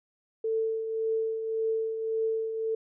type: tone with tremolo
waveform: sine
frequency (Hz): 445.3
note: A4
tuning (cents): +21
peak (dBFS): -24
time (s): 0.44-2.75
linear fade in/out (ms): 5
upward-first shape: triangle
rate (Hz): 1.8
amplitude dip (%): 55
effects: none